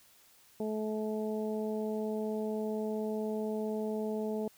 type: harmonic tone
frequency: 215.7 Hz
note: A3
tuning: 34 cents flat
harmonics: 1 / 2 / 3 / 4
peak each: -35 / -35 / -41 / -47 dBFS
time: 0.6-4.48 s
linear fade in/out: 2 ms
effects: white hiss -62 dBFS RMS until 4.57 s